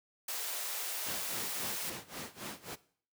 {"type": "high-pass noise", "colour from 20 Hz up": "white", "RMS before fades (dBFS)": -38, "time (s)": [0.28, 1.9], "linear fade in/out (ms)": 5, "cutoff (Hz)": 410, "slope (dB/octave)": 24}
{"type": "noise with tremolo", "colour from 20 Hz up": "pink", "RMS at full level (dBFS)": -40, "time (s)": [1.05, 2.76], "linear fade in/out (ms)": 20, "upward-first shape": "sine", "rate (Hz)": 3.7, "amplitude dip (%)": 90}
{"effects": ["noise-tail reverb RT60 0.5 s tail -18 dB re dry", "high-pass 150 Hz 12 dB/octave"]}